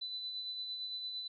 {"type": "tone with tremolo", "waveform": "sine", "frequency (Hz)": 3998, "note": "B7", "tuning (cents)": 20, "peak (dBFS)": -37, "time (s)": [0.01, 1.28], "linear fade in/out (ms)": 10, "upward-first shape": "sine", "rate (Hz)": 8.8, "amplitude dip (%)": 35, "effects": []}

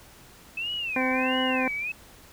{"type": "tone with vibrato", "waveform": "sine", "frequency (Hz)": 2578, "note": "E7", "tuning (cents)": -39, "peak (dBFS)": -28, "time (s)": [0.57, 1.92], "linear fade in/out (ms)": 5, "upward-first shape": "sine", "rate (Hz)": 1.5, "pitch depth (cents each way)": 220}
{"type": "harmonic tone", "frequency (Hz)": 258.3, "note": "C4", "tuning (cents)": -22, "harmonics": [1, 2, 3, 4, 6, 7, 8], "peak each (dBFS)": [-27, -30, -32, -33, -35, -35, -36], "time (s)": [0.96, 1.68], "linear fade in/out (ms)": 2}
{"effects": ["pink hiss -51 dBFS RMS until 2.32 s"]}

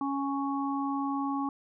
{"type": "harmonic tone", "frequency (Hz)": 277.2, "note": "C#4", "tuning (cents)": 0, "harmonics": [1, 3, 4], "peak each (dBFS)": [-30, -35, -35], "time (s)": [0.01, 1.49], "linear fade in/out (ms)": 2, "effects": []}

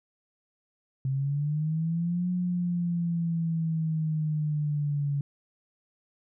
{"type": "linear two-way sweep", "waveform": "sine", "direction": "up then down", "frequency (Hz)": [131.7, 180.5, 141.3], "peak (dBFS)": -25, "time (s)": [1.05, 5.21], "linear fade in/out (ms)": 2, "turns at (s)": 2.3, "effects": []}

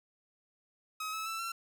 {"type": "tone with pitch steps", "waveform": "sawtooth", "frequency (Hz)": [1272, 1298.7, 1326, 1353.9], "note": ["D#6", "E6", "E6", "E6"], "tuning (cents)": [38, -26, 10, 46], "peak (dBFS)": -32, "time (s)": [1, 1.52], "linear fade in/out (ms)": 5, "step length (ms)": 130, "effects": []}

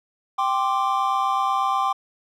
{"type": "chord", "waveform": "triangle", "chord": "G suspended fourth", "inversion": "none", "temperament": "equal", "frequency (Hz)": [784, 1046.5, 1174.7], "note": ["G5", "C6", "D6"], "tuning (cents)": [0, 0, 0], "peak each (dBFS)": -22, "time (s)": [0.38, 1.93], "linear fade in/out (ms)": 10, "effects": []}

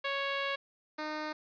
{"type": "tone pair in turn", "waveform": "10% pulse", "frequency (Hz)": [554.4, 306.3], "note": ["C#5", "D#4"], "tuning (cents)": [0, -27], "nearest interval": "minor seventh", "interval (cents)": 1027, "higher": "first", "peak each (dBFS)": [-23, -27], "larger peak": "first", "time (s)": [[0.04, 0.56], [0.98, 1.33]], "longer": "first", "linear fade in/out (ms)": 10, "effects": ["resampled to 11025 Hz", "10-bit"]}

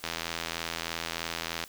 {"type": "click train", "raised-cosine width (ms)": 0.2, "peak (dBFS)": -14, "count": 134, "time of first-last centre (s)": [0.04, 1.639], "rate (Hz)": 83.2, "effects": ["white hiss -51 dBFS RMS until 1.68 s"]}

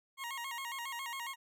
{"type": "tone with vibrato", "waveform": "20% pulse", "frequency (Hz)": 1010, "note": "B5", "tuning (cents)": 39, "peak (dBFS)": -34, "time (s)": [0.17, 1.36], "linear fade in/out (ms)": 50, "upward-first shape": "square", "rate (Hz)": 7.3, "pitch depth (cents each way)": 120, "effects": []}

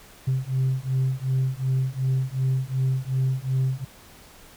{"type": "beating tone pair", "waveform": "sine", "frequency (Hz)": [130, 132.7], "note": ["C3", "C3"], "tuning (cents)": [-11, 25], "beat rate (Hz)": 2.7, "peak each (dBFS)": -23, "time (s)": [0.27, 3.85], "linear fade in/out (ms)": 10, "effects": ["tanh soft clip ceiling -17 dBFS", "pink hiss -49 dBFS RMS until 4.56 s"]}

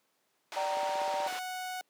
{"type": "band-pass noise", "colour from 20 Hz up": "pink", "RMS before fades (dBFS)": -42, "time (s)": [0.52, 1.39], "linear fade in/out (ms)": 0, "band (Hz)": [620, 5300], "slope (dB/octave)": 12}
{"type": "chord", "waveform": "sine", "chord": "G minor", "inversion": "second", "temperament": "equal with one note detuned", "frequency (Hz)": [587.3, 770.1, 932.3], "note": ["D5", "G5", "Bb5"], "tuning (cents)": [0, -31, 0], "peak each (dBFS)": -34, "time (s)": [0.56, 1.28], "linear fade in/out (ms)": 10}
{"type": "click train", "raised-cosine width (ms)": 2, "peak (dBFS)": -32, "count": 10, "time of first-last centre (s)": [0.77, 1.326], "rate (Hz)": 16.2}
{"type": "tone", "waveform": "sawtooth", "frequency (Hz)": 738, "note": "F#5", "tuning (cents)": -5, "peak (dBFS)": -32, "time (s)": [1.27, 1.81], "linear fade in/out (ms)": 0}
{"effects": ["pink hiss -74 dBFS RMS until 1.89 s", "high-pass 300 Hz 12 dB/octave"]}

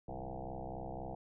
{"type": "tone with frequency modulation", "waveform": "sine", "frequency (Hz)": 332.3, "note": "E4", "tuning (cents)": 14, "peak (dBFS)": -40, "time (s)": [0.08, 1.15], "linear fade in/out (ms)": 5, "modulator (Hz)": 63.9, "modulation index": 7.4, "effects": []}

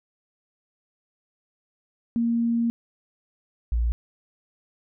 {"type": "tone pair in turn", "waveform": "sine", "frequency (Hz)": [233.1, 58.27], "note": ["A#3", "A#1"], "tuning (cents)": [0, 0], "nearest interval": "2 octaves", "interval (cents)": 2400, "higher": "first", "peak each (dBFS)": -20, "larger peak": "neither", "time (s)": [[2.16, 2.7], [3.72, 3.92]], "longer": "first", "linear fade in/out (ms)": 0, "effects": []}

